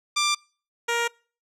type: tone pair in turn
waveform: 10% pulse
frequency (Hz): 1184 / 469.9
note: D6 / A#4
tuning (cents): +14 / +14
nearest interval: octave + major third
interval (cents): 1600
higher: first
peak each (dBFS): -12 / -14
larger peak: first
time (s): 0.16-0.35 / 0.88-1.08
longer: second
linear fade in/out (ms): 10
effects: noise-tail reverb RT60 0.4 s tail -26 dB re dry + low-pass 9000 Hz 12 dB/octave